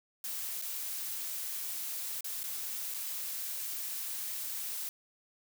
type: noise with dropouts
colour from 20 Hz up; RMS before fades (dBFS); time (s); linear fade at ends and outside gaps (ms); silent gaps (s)
blue; -38; 0.24-4.89; 1; 0.615-0.622 / 2.208-2.244 / 2.432-2.439 / 2.94-2.944
effects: none